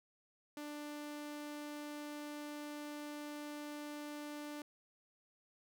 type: tone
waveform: sawtooth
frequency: 295.4 Hz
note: D4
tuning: 10 cents sharp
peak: -40 dBFS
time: 0.57-4.62 s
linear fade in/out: 2 ms
effects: none